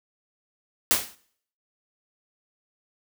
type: noise with exponential decay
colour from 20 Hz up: white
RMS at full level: -17 dBFS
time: 0.91-1.15 s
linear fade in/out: 0 ms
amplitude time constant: 52 ms
effects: noise-tail reverb RT60 0.6 s tail -20 dB re dry